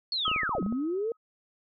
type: linear two-way sweep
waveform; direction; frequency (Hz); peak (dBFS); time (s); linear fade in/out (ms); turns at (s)
sine; down then up; 4435 to 174.61 to 472.2; -27; 0.12-1.12; 2; 0.62
type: tone with exponential decay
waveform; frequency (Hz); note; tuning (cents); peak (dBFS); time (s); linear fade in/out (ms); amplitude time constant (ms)
sine; 1271; D#6; +36; -26; 0.25-1.17; 5; 200
type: clicks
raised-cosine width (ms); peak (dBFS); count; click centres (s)
2; -25; 10; 0.28 / 0.315 / 0.362 / 0.433 / 0.493 / 0.551 / 0.583 / 0.627 / 0.663 / 0.725
effects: none